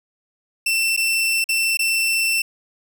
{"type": "tone with dropouts", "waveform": "sawtooth", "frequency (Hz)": 2684, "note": "E7", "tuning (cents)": 31, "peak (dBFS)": -14, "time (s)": [0.66, 2.42], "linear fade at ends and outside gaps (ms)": 5, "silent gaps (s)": [[0.965, 0.974], [1.442, 1.489], [1.772, 1.791]], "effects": []}